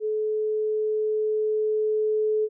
sine tone with level ramp, 430 Hz, A4, 40 cents flat, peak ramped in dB -23 to -20 dBFS, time 0-2.49 s, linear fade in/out 50 ms, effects none

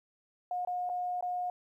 sine tone with dropouts, 719 Hz, F#5, 50 cents flat, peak -31 dBFS, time 0.51-1.5 s, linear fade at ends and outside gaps 2 ms, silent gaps 0.65-0.673 / 0.892-0.897 / 1.209-1.225 s, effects 12-bit

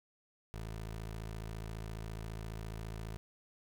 20% pulse tone, 54.6 Hz, A1, 13 cents flat, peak -36 dBFS, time 0.54-3.17 s, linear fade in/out 0 ms, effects none

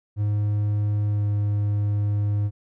triangle tone with pitch glide, 104 to 103.1 Hz, G#2 to G#2, +3 to -12 cents, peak -18 dBFS, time 0.16-2.51 s, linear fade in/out 50 ms, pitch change -15 cents, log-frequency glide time 1.08-1.25 s, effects none

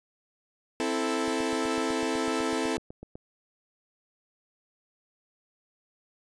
sawtooth chord, A minor, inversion first, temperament equal, 261.6 / 329.6 / 440 Hz, C4 / E4 / A4, 0 / 0 / 0 cents, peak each -27 dBFS, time 0.8-2.77 s, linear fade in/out 0 ms
click train, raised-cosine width 2 ms, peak -28 dBFS, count 16, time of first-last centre 1.28-3.155 s, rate 8 Hz
effects resampled to 22050 Hz

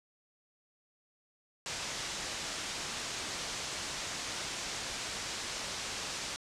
white low-pass noise, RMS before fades -39 dBFS, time 1.66-6.36 s, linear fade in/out 0 ms, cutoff 7300 Hz, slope 24 dB/octave, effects low-pass 11000 Hz 12 dB/octave

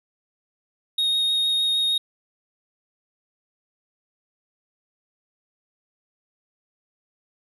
triangle tone with vibrato, 3729 Hz, A#7, in tune, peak -18 dBFS, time 0.98-1.98 s, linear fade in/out 5 ms, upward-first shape sine, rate 6.5 Hz, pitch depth 9 cents each way, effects none

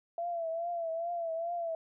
sine tone with vibrato, 673 Hz, E5, 36 cents sharp, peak -32 dBFS, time 0.18-1.75 s, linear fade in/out 2 ms, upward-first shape triangle, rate 2.4 Hz, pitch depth 72 cents each way, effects none

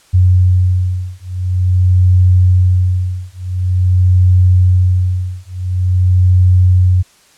sine beating tone pair, 91.1 / 91.57 Hz, F#2 / F#2, -26 / -17 cents, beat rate 0.47 Hz, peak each -11 dBFS, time 0.13-7.03 s, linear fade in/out 20 ms, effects white hiss -48 dBFS RMS until 7.37 s + low-pass 9000 Hz 12 dB/octave

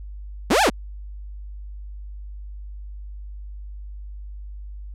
sawtooth linear two-way sweep, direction up then down, 147.6 to 901 to 147.6 Hz, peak -11 dBFS, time 0.5-0.7 s, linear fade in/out 10 ms, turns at 0.62 s, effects added 50 Hz sine -33 dBFS peak until 4.94 s + low-pass 11000 Hz 12 dB/octave

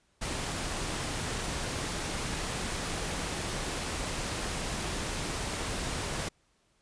pink noise, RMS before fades -34 dBFS, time 0.21-6.29 s, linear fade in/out 10 ms, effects pink hiss -70 dBFS RMS until 6.81 s + resampled to 22050 Hz

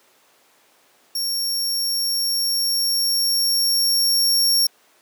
sawtooth tone with level ramp, 5520 Hz, F8, 21 cents flat, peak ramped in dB -19 to -12 dBFS, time 1.15-4.67 s, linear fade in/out 5 ms, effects pink hiss -56 dBFS RMS until 5.01 s + high-pass 400 Hz 12 dB/octave

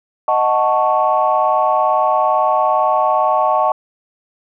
sine chord, D# half-diminished seventh, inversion none, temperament equal, 622.3 / 740 / 880 / 1108.7 Hz, D#5 / F#5 / A5 / C#6, 0 / 0 / 0 / 0 cents, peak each -17 dBFS, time 0.28-3.72 s, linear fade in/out 2 ms, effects tanh soft clip ceiling -2 dBFS

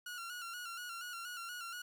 sawtooth tone with vibrato, 1412 Hz, F6, 19 cents sharp, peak -39 dBFS, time 0.06-1.82 s, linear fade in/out 5 ms, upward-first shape square, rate 4.2 Hz, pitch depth 51 cents each way, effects 11-bit

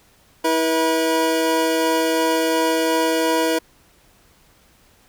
25% pulse tone pair together, 323.8 / 484.3 Hz, E4 / B4, -31 / -34 cents, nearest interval perfect fifth, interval 697 cents, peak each -16 dBFS, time 0.44-3.59 s, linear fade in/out 10 ms, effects pink hiss -55 dBFS RMS until 5.08 s

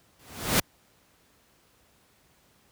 pink noise with exponential growth, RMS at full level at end -18 dBFS, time 0.19-0.6 s, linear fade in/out 5 ms, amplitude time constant 88 ms, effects pink hiss -63 dBFS RMS until 2.71 s + high-pass 60 Hz 12 dB/octave

